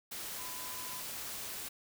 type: tone in noise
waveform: sine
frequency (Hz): 1006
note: B5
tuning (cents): +32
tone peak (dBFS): -49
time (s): 0.38-1.01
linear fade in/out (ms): 10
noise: white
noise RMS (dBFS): -42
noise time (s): 0.11-1.69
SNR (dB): -10
effects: none